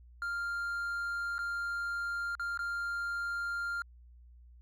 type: tone with dropouts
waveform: triangle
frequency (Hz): 1396.9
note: F6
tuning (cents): 0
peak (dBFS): -31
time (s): 0.22-3.82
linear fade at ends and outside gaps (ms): 1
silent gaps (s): 1.382-1.39 / 2.352-2.396 / 2.575-2.591
effects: added 60 Hz sine -53 dBFS peak until 4.61 s